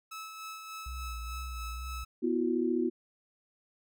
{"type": "tone with tremolo", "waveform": "sawtooth", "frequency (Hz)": 1300, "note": "E6", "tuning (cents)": -24, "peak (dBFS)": -36, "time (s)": [0.11, 2.05], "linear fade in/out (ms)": 10, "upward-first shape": "sine", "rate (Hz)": 3.4, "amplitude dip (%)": 40}
{"type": "tone with vibrato", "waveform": "sine", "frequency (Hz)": 61, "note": "B1", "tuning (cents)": -21, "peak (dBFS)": -37, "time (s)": [0.86, 2.04], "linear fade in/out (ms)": 5, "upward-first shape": "sine", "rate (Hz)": 2.2, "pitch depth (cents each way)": 85}
{"type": "chord", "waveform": "sine", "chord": "B suspended fourth", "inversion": "none", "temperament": "equal with one note detuned", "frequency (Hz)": [246.9, 329.6, 364.1], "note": ["B3", "E4", "F#4"], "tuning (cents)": [0, 0, -28], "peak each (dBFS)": -31, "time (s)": [2.22, 2.9], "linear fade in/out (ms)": 20}
{"effects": []}